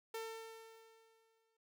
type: tone with exponential decay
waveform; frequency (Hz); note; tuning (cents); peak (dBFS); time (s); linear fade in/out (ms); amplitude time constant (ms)
sawtooth; 449.2; A4; +36; -37; 0.14-1.57; 5; 310
effects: none